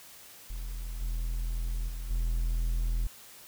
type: tone with level steps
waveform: triangle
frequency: 41.44 Hz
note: E1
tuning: 10 cents sharp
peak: -32 / -27 / -32 / -24 dBFS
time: 0.5-3.07 s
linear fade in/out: 0 ms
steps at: 1.01 / 1.88 / 2.1 s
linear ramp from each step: 5 ms
effects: white hiss -51 dBFS RMS until 3.47 s